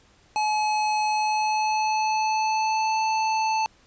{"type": "tone with pitch glide", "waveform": "square", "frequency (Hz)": [853, 879], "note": ["G#5", "A5"], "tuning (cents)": [46, -2], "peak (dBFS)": -22, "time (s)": [0.36, 3.66], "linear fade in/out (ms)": 0, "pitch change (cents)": 52, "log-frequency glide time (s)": [1.05, 2.99], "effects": ["pink hiss -58 dBFS RMS until 3.86 s", "resampled to 16000 Hz"]}